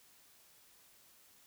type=silence; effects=white hiss -64 dBFS RMS until 1.46 s